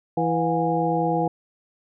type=harmonic tone with a mistuned harmonic; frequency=164.81 Hz; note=E3; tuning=in tune; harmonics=1 / 2 / 3 / 4 / 5; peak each=-26 / -26 / -26 / -26 / -26 dBFS; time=0.17-1.28 s; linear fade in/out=5 ms; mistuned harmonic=4; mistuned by=+140 cents; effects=none